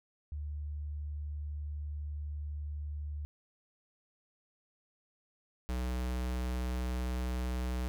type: tone pair in turn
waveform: sine / square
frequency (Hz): 74 / 62.23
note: D2 / B1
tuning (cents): +14 / +14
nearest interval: minor third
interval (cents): 300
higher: first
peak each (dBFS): -36 / -33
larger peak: second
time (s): 0.32-3.25 / 5.69-7.88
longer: first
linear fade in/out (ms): 0
effects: none